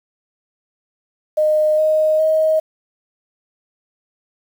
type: tone with pitch steps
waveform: sine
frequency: 614 / 621.9 / 629.8 Hz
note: D#5 / D#5 / D#5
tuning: -23 / -1 / +21 cents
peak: -12 dBFS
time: 1.37-2.6 s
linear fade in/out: 10 ms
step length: 410 ms
effects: 7-bit